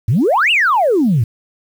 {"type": "exponential two-way sweep", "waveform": "sine", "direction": "up then down", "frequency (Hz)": [94.2, 2969, 102.5], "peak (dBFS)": -9, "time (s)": [0.08, 1.24], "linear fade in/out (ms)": 5, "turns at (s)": 0.51, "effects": ["tanh soft clip ceiling -6 dBFS", "7-bit"]}